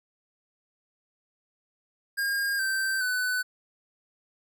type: tone with pitch steps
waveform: square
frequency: 1617 / 1557.4 / 1500 Hz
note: G#6 / G6 / F#6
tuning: -47 / -12 / +23 cents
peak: -26 dBFS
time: 2.17-3.43 s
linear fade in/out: 20 ms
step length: 420 ms
effects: none